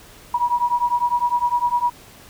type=beating tone pair; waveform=sine; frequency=960 / 969.9 Hz; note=B5 / B5; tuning=-49 / -32 cents; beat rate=9.9 Hz; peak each=-20 dBFS; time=0.34-1.9 s; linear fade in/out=5 ms; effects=pink hiss -45 dBFS RMS until 2.29 s